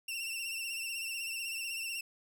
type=tone with vibrato; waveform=sawtooth; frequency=2713 Hz; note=E7; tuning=49 cents sharp; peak=-33 dBFS; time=0.08-2.01 s; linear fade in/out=5 ms; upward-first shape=triangle; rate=16 Hz; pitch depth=65 cents each way; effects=none